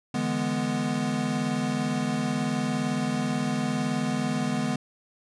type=chord; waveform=square; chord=E dominant seventh; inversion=third; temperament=equal; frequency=146.83 / 164.81 / 207.7 / 246.9 Hz; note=D3 / E3 / G#3 / B3; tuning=0 / 0 / 0 / 0 cents; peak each=-33 / -35 / -31 / -29 dBFS; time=0.14-4.76 s; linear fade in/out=5 ms; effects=resampled to 22050 Hz